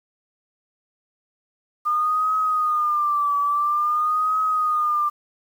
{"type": "tone with vibrato", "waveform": "sine", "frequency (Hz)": 1208, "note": "D6", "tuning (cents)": 48, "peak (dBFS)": -18, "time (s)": [1.85, 5.1], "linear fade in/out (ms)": 20, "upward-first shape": "triangle", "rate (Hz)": 0.49, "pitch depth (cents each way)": 92, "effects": ["8-bit"]}